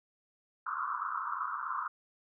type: band-pass noise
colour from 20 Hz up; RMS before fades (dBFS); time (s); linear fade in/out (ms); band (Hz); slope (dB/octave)
white; -36; 0.66-1.88; 5; 1000 to 1400; 96
effects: none